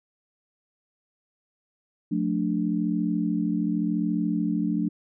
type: chord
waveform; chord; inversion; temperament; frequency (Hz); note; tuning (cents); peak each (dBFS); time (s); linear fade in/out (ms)
sine; D minor; first; equal with one note detuned; 179.11 / 220 / 293.7; F3 / A3 / D4; +44 / 0 / 0; -27; 2.11-4.89; 10
effects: none